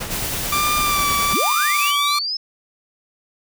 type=noise with tremolo; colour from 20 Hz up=pink; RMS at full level=-26 dBFS; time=0-1.34 s; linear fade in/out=10 ms; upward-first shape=sine; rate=9.2 Hz; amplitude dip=40%
type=high-pass noise; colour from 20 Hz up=white; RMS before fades=-27 dBFS; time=0.1-1.92 s; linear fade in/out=20 ms; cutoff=1800 Hz; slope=24 dB/octave
type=tone with vibrato; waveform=sawtooth; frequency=1174.7 Hz; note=D6; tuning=in tune; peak=-14 dBFS; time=0.52-2.19 s; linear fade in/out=5 ms; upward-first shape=sine; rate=1.2 Hz; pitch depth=33 cents each way
type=linear sweep; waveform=sine; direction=up; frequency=138.8 to 5274 Hz; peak=-21 dBFS; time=1.33-2.37 s; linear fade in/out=5 ms
effects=none